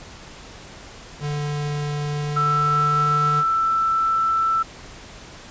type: tone with pitch glide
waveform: square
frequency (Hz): 146.83 to 148.45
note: D3 to D3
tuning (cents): 0 to +19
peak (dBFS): -24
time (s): 1.2-3.44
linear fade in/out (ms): 50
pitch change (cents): +19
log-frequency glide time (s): 2.03-3.12
type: tone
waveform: sine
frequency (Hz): 1328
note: E6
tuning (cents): +12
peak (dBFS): -17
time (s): 2.36-4.63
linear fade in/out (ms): 10
effects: pink hiss -41 dBFS RMS until 5.5 s + resampled to 16000 Hz